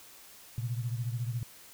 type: beating tone pair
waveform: sine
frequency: 116.54 / 130.54 Hz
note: A#2 / C3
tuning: 0 / -4 cents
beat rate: 14 Hz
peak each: -32 / -37 dBFS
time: 0.58-1.43 s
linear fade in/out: 0 ms
effects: white hiss -53 dBFS RMS until 1.73 s